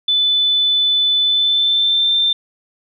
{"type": "tone with pitch glide", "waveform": "sine", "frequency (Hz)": [3500, 3574], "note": ["A7", "A7"], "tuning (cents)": [-10, 26], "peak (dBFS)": -12, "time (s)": [0.08, 2.33], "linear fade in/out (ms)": 5, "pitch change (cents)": 36, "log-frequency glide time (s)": [1.21, 2.15], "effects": []}